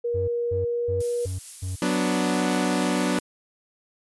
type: tone with pitch glide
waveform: sine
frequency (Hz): 475 to 480.5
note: A#4 to B4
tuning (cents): +33 to -48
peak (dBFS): -23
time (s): 0.04-1.26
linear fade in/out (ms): 10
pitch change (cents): +19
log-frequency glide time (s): 0.68-1.1
type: tone bursts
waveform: triangle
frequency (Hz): 92.5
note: F#2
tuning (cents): 0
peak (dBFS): -25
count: 5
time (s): 0.14-1.76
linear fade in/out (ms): 10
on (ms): 140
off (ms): 230
type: noise with tremolo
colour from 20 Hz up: violet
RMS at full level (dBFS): -34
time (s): 1-3.2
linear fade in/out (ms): 5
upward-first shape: triangle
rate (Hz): 4.6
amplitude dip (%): 25
type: chord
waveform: sawtooth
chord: B minor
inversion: second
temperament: equal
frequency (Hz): 185 / 246.9 / 293.7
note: F#3 / B3 / D4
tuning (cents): 0 / 0 / 0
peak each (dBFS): -22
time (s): 1.82-3.19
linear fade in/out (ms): 2
effects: resampled to 24000 Hz